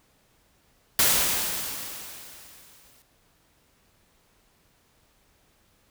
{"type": "noise with exponential decay", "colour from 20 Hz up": "white", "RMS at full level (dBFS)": -19, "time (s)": [0.99, 3.02], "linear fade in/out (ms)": 1, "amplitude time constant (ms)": 440, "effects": ["pink hiss -64 dBFS RMS until 5.9 s"]}